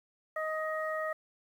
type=harmonic tone; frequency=627 Hz; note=D#5; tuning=13 cents sharp; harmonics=1 / 2 / 3; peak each=-34 / -37 / -38 dBFS; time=0.36-1.13 s; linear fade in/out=5 ms; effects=10-bit